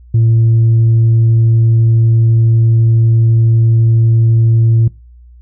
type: tone with tanh clipping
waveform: sine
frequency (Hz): 114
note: A#2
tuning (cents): -38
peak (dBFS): -7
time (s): 0.14-4.88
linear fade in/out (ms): 5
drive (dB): 1
effects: noise-tail reverb RT60 0.3 s tail -22 dB re dry + added 60 Hz sine -36 dBFS peak until 5.41 s